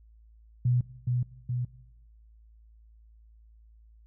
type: tone with echo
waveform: sine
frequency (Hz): 123.47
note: B2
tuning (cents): 0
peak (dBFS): -21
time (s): 0.65-0.81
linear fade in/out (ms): 5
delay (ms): 420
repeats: 2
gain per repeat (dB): -3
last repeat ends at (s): 1.65
effects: noise-tail reverb RT60 1.0 s tail -20 dB re dry + added 55 Hz sine -53 dBFS peak until 4.06 s